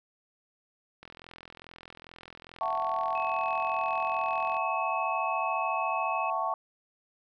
click train, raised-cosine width 0.3 ms, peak -30 dBFS, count 151, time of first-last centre 1.03-4.568 s, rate 42.4 Hz
sine chord, F# minor seventh, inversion third, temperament just, 666 / 740 / 888 / 1110 Hz, E5 / F#5 / A5 / C#6, +18 / 0 / +16 / +2 cents, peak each -34 / -34 / -33 / -31 dBFS, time 2.61-6.54 s, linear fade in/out 2 ms
sine tone, 2579 Hz, E7, 39 cents flat, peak -36 dBFS, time 3.15-6.3 s, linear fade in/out 2 ms
effects none

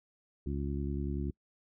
harmonic tone, 70.4 Hz, C#2, 27 cents sharp, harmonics 1 / 2 / 3 / 4 / 5, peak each -35 / -38 / -40 / -41 / -42 dBFS, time 0.46-1.31 s, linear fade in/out 5 ms, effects noise-tail reverb RT60 0.1 s tail -26 dB re dry

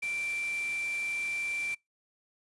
sine tone in noise, 2349 Hz, D7, in tune, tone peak -31 dBFS, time 0.02-1.75 s, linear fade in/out 10 ms, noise white, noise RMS -45 dBFS, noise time 0.02-1.75 s, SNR +11 dB, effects noise-tail reverb RT60 0.2 s tail -26 dB re dry + resampled to 24000 Hz

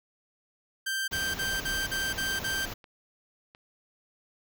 sawtooth tone bursts, 1568 Hz, G6, in tune, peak -25 dBFS, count 7, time 0.86-2.658 s, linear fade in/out 10 ms, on 220 ms, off 43 ms
pink band-stop noise, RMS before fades -38 dBFS, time 1.11-2.74 s, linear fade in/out 10 ms, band 7000 to 12000 Hz, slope 96 dB/octave
clicks, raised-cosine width 0.3 ms, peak -35 dBFS, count 4, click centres 2.327 / 2.382 / 2.842 / 3.549 s
effects none

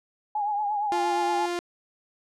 sine tone with vibrato, 830 Hz, G#5, 1 cent flat, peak -24 dBFS, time 0.35-1.46 s, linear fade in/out 5 ms, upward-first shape triangle, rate 8.6 Hz, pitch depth 65 cents each way
sawtooth tone, 349.2 Hz, F4, in tune, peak -23 dBFS, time 0.92-1.59 s, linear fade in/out 0 ms
effects low-pass 8000 Hz 12 dB/octave

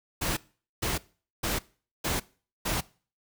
pink noise bursts, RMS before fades -29 dBFS, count 5, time 0.21-2.81 s, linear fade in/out 10 ms, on 160 ms, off 450 ms, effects noise-tail reverb RT60 0.4 s tail -21 dB re dry

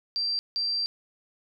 sine tone bursts at uneven times, 4707 Hz, D8, 3 cents sharp, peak -25 dBFS, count 2, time 0.16-0.39 / 0.56-0.86 s, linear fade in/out 0 ms, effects none

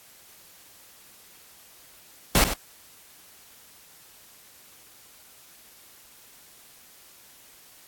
pink noise with echo, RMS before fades -18 dBFS, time 2.35-2.44 s, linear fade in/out 2 ms, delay 96 ms, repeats 1, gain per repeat -10 dB, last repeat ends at 2.536 s, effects white hiss -52 dBFS RMS until 7.87 s + AAC 64 kbps

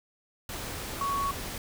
sine tone in noise, 1116 Hz, C#6, 11 cents sharp, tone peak -27 dBFS, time 1.01-1.31 s, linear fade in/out 2 ms, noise pink, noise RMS -37 dBFS, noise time 0.49-1.58 s, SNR +7 dB, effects none

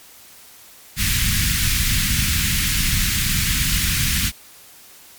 pink band-stop noise, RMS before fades -19 dBFS, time 0.96-4.32 s, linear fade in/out 50 ms, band 200 to 1700 Hz, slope 24 dB/octave, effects white hiss -45 dBFS RMS until 5.18 s + MP3 96 kbps

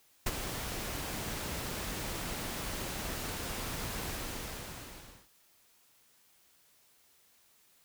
pink noise with ADSR envelope, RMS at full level -30 dBFS, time 0.26-5.29 s, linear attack 8 ms, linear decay 33 ms, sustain -8 dB, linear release 1200 ms, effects white hiss -66 dBFS RMS until 7.84 s

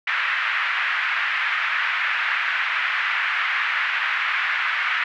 pink band-pass noise, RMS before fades -23 dBFS, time 0.07-5.04 s, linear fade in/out 5 ms, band 1400 to 2400 Hz, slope 24 dB/octave, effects none

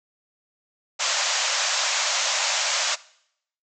white band-pass noise, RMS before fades -24 dBFS, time 0.99-2.96 s, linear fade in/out 20 ms, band 530 to 7400 Hz, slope 96 dB/octave, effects noise-tail reverb RT60 0.7 s tail -20 dB re dry

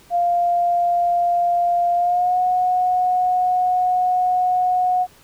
sine tone with pitch glide, 698.5 to 729.8 Hz, F5 to F#5, 0 to -24 cents, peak -15 dBFS, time 0.1-5.07 s, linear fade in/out 50 ms, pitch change +76 cents, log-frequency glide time 1.95-2.39 s, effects pink hiss -50 dBFS RMS until 5.23 s

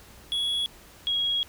triangle / sine tone pair in turn, 3358 / 3306 Hz, G#7 / G#7, +18 / -9 cents, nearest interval unison, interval 27 cents, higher first, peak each -23 dBFS, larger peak neither, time 0.32-0.66 / 1.07-1.43 s, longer second, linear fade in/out 0 ms, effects added 60 Hz sine -55 dBFS peak until 1.48 s + pink hiss -51 dBFS RMS until 1.48 s

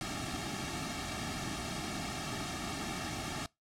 pink noise with comb filter, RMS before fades -38 dBFS, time 0.01-3.46 s, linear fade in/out 0 ms, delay 2 ms, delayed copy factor -1, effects noise-tail reverb RT60 0.2 s tail -23 dB re dry + low-pass 8000 Hz 12 dB/octave

